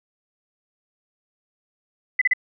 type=tone bursts; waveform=sine; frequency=2004 Hz; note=B6; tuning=25 cents sharp; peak=-14 dBFS; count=3; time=2.19-2.335 s; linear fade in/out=5 ms; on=25 ms; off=35 ms; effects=none